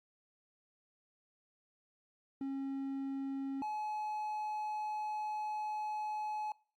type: tone pair in turn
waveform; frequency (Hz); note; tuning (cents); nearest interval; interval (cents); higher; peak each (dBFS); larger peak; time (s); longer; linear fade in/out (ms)
triangle; 272 / 851.2; C#4 / G#5; -33 / +42; octave + minor sixth; 1975; second; -34 / -34; neither; 2.41-3.62 / 3.62-6.52; second; 2
effects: noise-tail reverb RT60 0.4 s tail -22 dB re dry + Opus 48 kbps